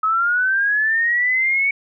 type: linear sweep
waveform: sine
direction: up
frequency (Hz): 1272 to 2243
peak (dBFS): -15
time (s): 0.03-1.71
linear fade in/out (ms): 5
effects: none

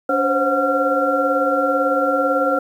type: tone cluster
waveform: sine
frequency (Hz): 285.2 / 514 / 532 / 729 / 1373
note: C#4 / C5 / C5 / F#5 / F6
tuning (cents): +49 / -31 / +29 / -26 / -30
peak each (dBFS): -23 / -25 / -19 / -24 / -20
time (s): 0.09-2.59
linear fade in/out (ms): 5
effects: 8-bit

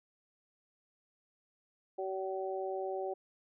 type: harmonic tone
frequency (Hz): 190.3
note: F#3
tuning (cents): +49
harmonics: 2 / 3 / 4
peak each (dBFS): -37 / -40 / -40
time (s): 1.98-3.14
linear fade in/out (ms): 10
effects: none

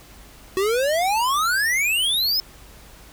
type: exponential sweep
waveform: square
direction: up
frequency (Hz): 370 to 5274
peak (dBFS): -19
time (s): 0.57-2.4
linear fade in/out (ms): 0
effects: added 50 Hz sine -48 dBFS peak until 3.12 s + pink hiss -47 dBFS RMS until 3.12 s

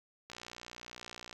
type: click train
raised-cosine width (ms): 0.2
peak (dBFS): -28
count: 63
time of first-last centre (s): 0.3-1.328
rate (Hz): 60.3
effects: 10-bit

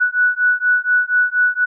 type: beating tone pair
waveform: sine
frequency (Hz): 1475 / 1479.2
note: F#6 / F#6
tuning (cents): -6 / -1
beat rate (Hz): 4.2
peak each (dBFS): -16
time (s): 0-1.66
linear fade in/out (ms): 20
effects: none

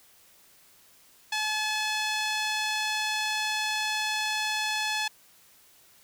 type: tone with band-pass filter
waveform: sawtooth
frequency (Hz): 858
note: A5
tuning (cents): -44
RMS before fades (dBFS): -29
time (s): 1.32-5.08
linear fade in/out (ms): 5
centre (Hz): 3600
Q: 0.8
effects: white hiss -58 dBFS RMS until 6.03 s

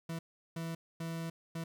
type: tone bursts at uneven times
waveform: 40% pulse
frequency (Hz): 164.81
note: E3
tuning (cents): 0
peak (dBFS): -36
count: 4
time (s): 0.09-0.19 / 0.56-0.75 / 1-1.3 / 1.55-1.64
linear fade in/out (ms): 5
effects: 12-bit

